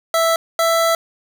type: tone pair in turn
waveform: 25% pulse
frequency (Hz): 659.3 / 662.5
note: E5 / E5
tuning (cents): 0 / +9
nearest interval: unison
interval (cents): 9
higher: second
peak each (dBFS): -10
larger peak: neither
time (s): 0.14-0.36 / 0.59-0.95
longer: second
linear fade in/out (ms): 2
effects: none